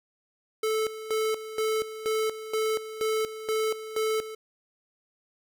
square tone with tremolo, 437.2 Hz, A4, 11 cents flat, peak -25 dBFS, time 0.63-4.35 s, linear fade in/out 5 ms, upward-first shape square, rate 2.1 Hz, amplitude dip 75%, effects none

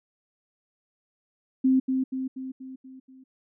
sine tone with echo, 261.6 Hz, C4, in tune, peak -17 dBFS, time 1.64-1.8 s, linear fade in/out 10 ms, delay 240 ms, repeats 6, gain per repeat -5 dB, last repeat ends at 3.24 s, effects none

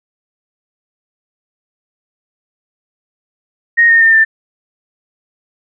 sine tone with pitch steps, 1864.7 / 1836.9 / 1809.5 / 1782.6 Hz, A#6 / A#6 / A6 / A6, 0 / -26 / +48 / +22 cents, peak -5 dBFS, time 3.77-4.25 s, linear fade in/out 20 ms, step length 120 ms, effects none

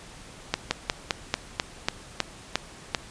slowing click train, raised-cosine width 0.2 ms, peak -5 dBFS, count 10, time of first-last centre 0.54-2.948 s, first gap 170 ms, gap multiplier 1.11, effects pink hiss -46 dBFS RMS until 3.1 s + resampled to 22050 Hz

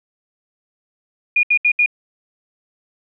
sine tone bursts, 2438 Hz, D#7, 36 cents flat, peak -11 dBFS, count 4, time 1.36-1.861 s, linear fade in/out 5 ms, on 72 ms, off 71 ms, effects none

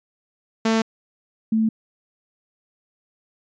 sawtooth / sine tone pair in turn, 223.5 / 221.1 Hz, A3 / A3, +27 / +9 cents, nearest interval unison, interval 18 cents, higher first, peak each -13 / -16 dBFS, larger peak first, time 0.65-0.82 / 1.52-1.69 s, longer neither, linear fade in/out 5 ms, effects resampled to 16000 Hz

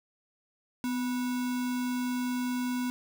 sine tone with sample-and-hold, 250 Hz, B3, 21 cents sharp, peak -28 dBFS, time 0.84-2.9 s, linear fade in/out 0 ms, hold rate 1225 Hz, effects none

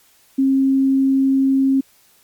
sine tone, 268.8 Hz, C4, 47 cents sharp, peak -12 dBFS, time 0.38-1.81 s, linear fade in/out 10 ms, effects white hiss -54 dBFS RMS until 2.23 s + MP3 96 kbps

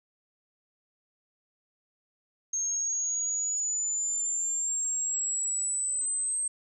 sine exponential sweep, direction up, 6440 to 8340 Hz, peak -27 dBFS, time 2.53-6.48 s, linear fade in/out 5 ms, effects none

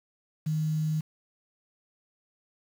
sine tone with quantisation, 155.56 Hz, D#3, in tune, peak -25 dBFS, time 0.46-1.01 s, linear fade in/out 10 ms, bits 8, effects none

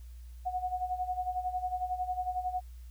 sine tone with tremolo, 732 Hz, F#5, 19 cents flat, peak -28 dBFS, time 0.45-2.61 s, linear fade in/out 20 ms, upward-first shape sine, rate 11 Hz, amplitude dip 75%, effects added 60 Hz sine -44 dBFS peak until 2.9 s + white hiss -66 dBFS RMS until 2.9 s

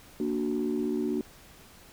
sine chord, Bb augmented, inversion none, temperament equal, 233.1 / 293.7 / 370 Hz, Bb3 / D4 / F#4, 0 / 0 / 0 cents, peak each -30 dBFS, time 0.2-1.21 s, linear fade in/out 2 ms, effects tanh soft clip ceiling -20 dBFS + pink hiss -53 dBFS RMS until 1.92 s

